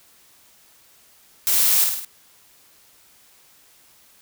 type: noise with echo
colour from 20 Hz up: blue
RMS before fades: -19 dBFS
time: 1.47-1.84 s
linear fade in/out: 0 ms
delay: 52 ms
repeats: 4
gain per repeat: -4 dB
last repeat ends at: 2.048 s
effects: white hiss -54 dBFS RMS until 4.21 s